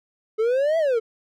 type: exponential two-way sweep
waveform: triangle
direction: up then down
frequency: 426.2 to 669 to 432.9 Hz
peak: -16 dBFS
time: 0.38-1 s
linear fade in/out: 20 ms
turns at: 0.78 s
effects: none